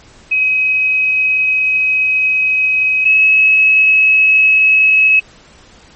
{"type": "tone pair in turn", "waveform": "sine", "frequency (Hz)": [2536, 2571], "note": ["D#7", "E7"], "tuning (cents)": [32, -44], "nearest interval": "unison", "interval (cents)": 24, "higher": "second", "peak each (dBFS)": [-10, -6], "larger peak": "second", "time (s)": [[0.31, 3.05], [3.05, 5.2]], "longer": "first", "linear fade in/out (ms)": 10, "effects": ["pink hiss -43 dBFS RMS until 5.95 s", "MP3 32 kbps"]}